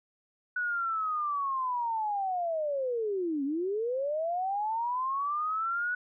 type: linear two-way sweep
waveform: sine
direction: down then up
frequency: 1482 to 267.7 to 1482 Hz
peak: -28 dBFS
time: 0.56-5.95 s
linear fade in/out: 5 ms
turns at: 3.44 s
effects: none